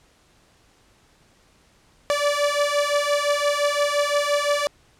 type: beating tone pair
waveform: sawtooth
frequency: 577 / 582.8 Hz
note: D5 / D5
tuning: -31 / -13 cents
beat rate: 5.8 Hz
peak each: -19 / -18 dBFS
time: 2.1-4.67 s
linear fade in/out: 0 ms
effects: pink hiss -58 dBFS RMS until 4.99 s + low-pass 9000 Hz 12 dB/octave